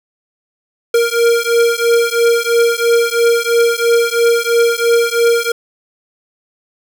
square beating tone pair, 466.2 / 469.2 Hz, A#4 / A#4, 0 / +11 cents, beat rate 3 Hz, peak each -14 dBFS, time 0.94-5.52 s, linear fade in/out 5 ms, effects none

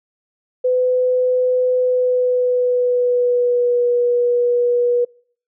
sine tone with pitch glide, 504 to 484.6 Hz, B4 to B4, +35 to -33 cents, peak -13 dBFS, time 0.64-5.05 s, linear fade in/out 10 ms, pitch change -68 cents, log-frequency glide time 1.76-3.87 s, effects noise-tail reverb RT60 0.5 s tail -25 dB re dry

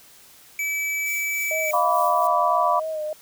square tone, 2300 Hz, D7, 37 cents flat, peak -24 dBFS, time 0.59-1.71 s, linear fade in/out 2 ms
violet noise with tremolo, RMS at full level -35 dBFS, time 1.06-2.27 s, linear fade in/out 0 ms, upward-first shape sine, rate 3.4 Hz, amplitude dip 55%
sine tone with vibrato, 622.3 Hz, D#5, in tune, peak -25 dBFS, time 1.51-3.13 s, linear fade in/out 2 ms, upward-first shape sine, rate 3.1 Hz, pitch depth 40 cents each way
sine chord, B diminished, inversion second, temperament equal with one note detuned, 698.5 / 987.8 / 1154.5 Hz, F5 / B5 / D6, 0 / 0 / -30 cents, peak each -22 dBFS, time 1.73-2.8 s, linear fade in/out 10 ms
effects white hiss -50 dBFS RMS until 3.21 s

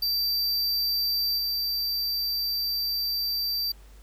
square tone with level steps, 4672 Hz, D8, 10 cents flat, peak -24 / -26 dBFS, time 0.02-3.72 s, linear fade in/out 5 ms, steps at 1.37 s, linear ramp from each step 20 ms, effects added 50 Hz sine -47 dBFS peak until 4.02 s + pink hiss -58 dBFS RMS until 4.02 s

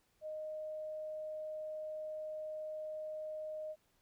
sine tone, 619 Hz, D#5, 9 cents flat, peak -40 dBFS, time 0.21-3.76 s, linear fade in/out 50 ms, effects pink hiss -75 dBFS RMS until 4.01 s

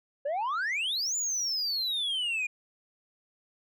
sine exponential two-way sweep, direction up then down, 543 to 7120 to 2405 Hz, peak -25 dBFS, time 0.25-2.47 s, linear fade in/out 10 ms, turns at 1.16 s, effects tanh soft clip ceiling -27 dBFS

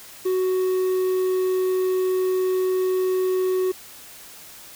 triangle tone with quantisation, 371.4 Hz, F#4, 7 cents sharp, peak -17 dBFS, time 0.25-3.72 s, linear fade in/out 10 ms, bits 7, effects white hiss -43 dBFS RMS until 4.75 s

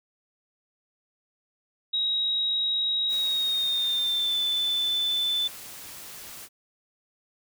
sine tone with pitch glide, 3813 to 3517 Hz, A#7 to A7, +38 to -1 cents, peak -23 dBFS, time 1.93-5.48 s, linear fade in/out 10 ms, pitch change -139 cents, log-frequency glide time 3.12-4.38 s
white noise, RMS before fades -42 dBFS, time 3.08-6.49 s, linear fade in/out 50 ms
effects none

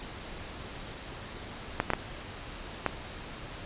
clicks, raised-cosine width 0.5 ms, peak -10 dBFS, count 4, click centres 1.801 / 1.903 / 1.935 / 2.863 s, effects pink hiss -42 dBFS RMS until 3.65 s + resampled to 8000 Hz

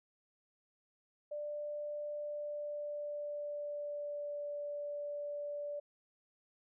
sine tone with pitch glide, 591 to 582.5 Hz, D5 to D5, +11 to -14 cents, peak -38 dBFS, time 1.31-5.8 s, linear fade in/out 10 ms, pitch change -25 cents, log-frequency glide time 2.14-4.47 s, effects none

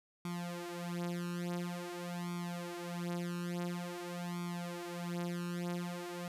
sawtooth tone with flanger, 174.61 Hz, F3, in tune, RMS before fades -40 dBFS, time 0.25-6.28 s, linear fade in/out 2 ms, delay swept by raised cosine 0.87 to 6.47 ms, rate 0.48 Hz, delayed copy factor +1, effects resampled to 32000 Hz

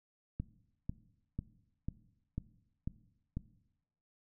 click train, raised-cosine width 5 ms, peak -24 dBFS, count 7, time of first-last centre 0.4-3.37 s, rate 2.02 Hz, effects noise-tail reverb RT60 0.9 s tail -18 dB re dry

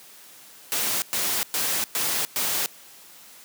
white noise bursts, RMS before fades -25 dBFS, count 5, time 0.72-2.66 s, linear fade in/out 0 ms, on 300 ms, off 110 ms, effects white hiss -48 dBFS RMS until 3.44 s + high-pass 150 Hz 12 dB/octave

